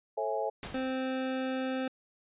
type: chord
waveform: sine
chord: A major seventh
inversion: none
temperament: equal with one note detuned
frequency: 440 / 542.6 / 659.3 / 830.6 Hz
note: A4 / C#5 / E5 / G#5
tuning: 0 / -37 / 0 / 0 cents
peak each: -35 dBFS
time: 0.17-0.5 s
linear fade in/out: 10 ms
type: noise with exponential decay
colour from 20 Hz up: pink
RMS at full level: -37 dBFS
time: 0.63-1.08 s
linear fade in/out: 1 ms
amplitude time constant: 97 ms
type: tone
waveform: 25% pulse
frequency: 260.8 Hz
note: C4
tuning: 5 cents flat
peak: -27 dBFS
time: 0.74-1.88 s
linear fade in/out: 5 ms
effects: resampled to 8000 Hz